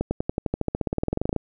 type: accelerating click train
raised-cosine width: 2 ms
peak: -10 dBFS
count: 23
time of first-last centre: 0.01-1.363 s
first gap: 100 ms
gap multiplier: 0.95
effects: none